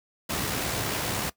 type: noise with amplitude modulation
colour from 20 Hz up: pink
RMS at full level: -27 dBFS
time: 0.29-1.3 s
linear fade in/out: 10 ms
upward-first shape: sine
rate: 70 Hz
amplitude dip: 35%
effects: noise-tail reverb RT60 0.1 s tail -19 dB re dry + high-pass 80 Hz 12 dB/octave